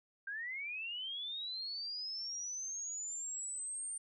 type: linear sweep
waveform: sine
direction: up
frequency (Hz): 1566 to 8870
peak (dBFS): -39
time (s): 0.27-3.98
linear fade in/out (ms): 5
effects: none